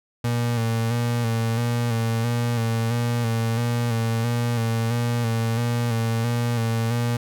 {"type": "tone with vibrato", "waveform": "35% pulse", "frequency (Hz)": 116.54, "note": "A#2", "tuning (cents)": 0, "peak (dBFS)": -19, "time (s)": [0.24, 7.17], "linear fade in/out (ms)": 5, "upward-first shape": "square", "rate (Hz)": 1.5, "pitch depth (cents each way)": 37, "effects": []}